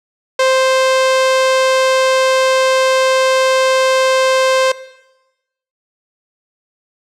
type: tone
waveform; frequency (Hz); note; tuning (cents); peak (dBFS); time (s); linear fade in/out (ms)
sawtooth; 523.3; C5; 0; -6; 0.39-4.72; 5
effects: noise-tail reverb RT60 1.0 s tail -18 dB re dry + low-pass 7000 Hz 12 dB/octave